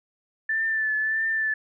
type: tone with vibrato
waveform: sine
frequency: 1760 Hz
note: A6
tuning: in tune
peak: -22 dBFS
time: 0.49-1.54 s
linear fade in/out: 5 ms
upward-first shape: triangle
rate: 1.6 Hz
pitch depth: 37 cents each way
effects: none